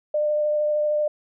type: tone with vibrato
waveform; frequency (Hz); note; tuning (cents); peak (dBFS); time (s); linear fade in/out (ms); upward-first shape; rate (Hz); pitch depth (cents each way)
sine; 600; D5; +37; -19; 0.14-1.08; 5; sine; 13; 11
effects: none